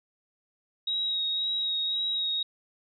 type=tone with vibrato; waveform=sine; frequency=3800 Hz; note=A#7; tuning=33 cents sharp; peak=-26 dBFS; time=0.87-2.43 s; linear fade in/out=5 ms; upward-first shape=sine; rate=1.9 Hz; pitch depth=20 cents each way; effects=none